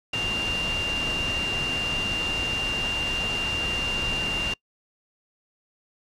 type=tone in noise; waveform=sine; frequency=2789 Hz; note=F7; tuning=3 cents flat; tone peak=-25 dBFS; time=0.13-4.54 s; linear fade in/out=5 ms; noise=pink; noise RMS=-31 dBFS; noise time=0.13-4.54 s; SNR=+3 dB; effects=noise-tail reverb RT60 0.1 s tail -26 dB re dry + low-pass 6000 Hz 12 dB/octave